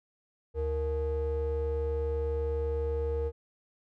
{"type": "ring-modulated tone", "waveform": "triangle", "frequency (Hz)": 196, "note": "G3", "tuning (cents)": 0, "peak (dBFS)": -23, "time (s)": [0.54, 3.32], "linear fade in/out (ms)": 50, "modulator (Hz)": 270, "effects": []}